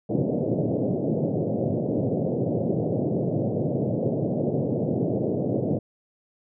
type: band-pass noise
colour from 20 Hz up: pink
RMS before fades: -25 dBFS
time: 0.09-5.79 s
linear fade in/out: 10 ms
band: 110 to 620 Hz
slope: 48 dB/octave
effects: none